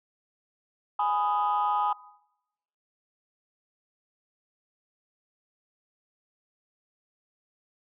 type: chord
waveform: sine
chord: G# minor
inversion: none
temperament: just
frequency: 830.6 / 996.7 / 1245.9 Hz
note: G#5 / B5 / D#6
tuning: 0 / +16 / +2 cents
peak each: -25 / -28 / -28 dBFS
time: 0.99-1.93 s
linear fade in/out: 5 ms
effects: noise-tail reverb RT60 0.9 s tail -22 dB re dry + tanh soft clip ceiling -17 dBFS